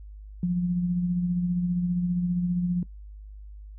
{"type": "tone with tremolo", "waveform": "sine", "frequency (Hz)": 177.1, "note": "F3", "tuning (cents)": 24, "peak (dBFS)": -21, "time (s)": [0.43, 2.83], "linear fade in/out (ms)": 2, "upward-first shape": "sine", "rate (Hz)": 15, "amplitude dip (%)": 35, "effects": ["noise-tail reverb RT60 0.1 s tail -22 dB re dry", "added 51 Hz sine -40 dBFS peak until 3.78 s"]}